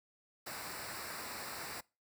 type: noise with comb filter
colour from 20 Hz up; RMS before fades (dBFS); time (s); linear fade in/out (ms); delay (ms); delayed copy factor
pink; -44; 0.46-1.81; 10; 0.31; -0.7
effects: noise-tail reverb RT60 0.3 s tail -24 dB re dry + high-pass 80 Hz 12 dB/octave